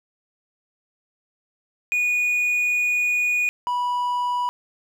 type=tone pair in turn; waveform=triangle; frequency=2459 / 980.1 Hz; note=D#7 / B5; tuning=-21 / -13 cents; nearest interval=octave + major third; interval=1592 cents; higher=first; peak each=-17 / -19 dBFS; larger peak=first; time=1.92-3.49 / 3.67-4.49 s; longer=first; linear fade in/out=0 ms; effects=none